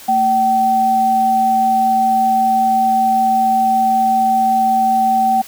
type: tone pair together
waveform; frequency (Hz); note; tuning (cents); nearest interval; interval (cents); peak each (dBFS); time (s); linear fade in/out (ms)
sine; 226.3 / 767; A3 / G5; +49 / -38; octave + major sixth; 2113; -22 / -11; 0.08-5.42; 10
effects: white hiss -37 dBFS RMS until 5.47 s